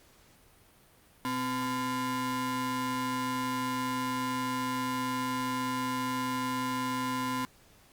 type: ring-modulated tone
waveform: 40% pulse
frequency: 379.7 Hz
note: F#4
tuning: 45 cents sharp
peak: -26 dBFS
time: 1.25-7.45 s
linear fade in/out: 0 ms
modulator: 637 Hz
effects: pink hiss -60 dBFS RMS until 7.92 s + Opus 48 kbps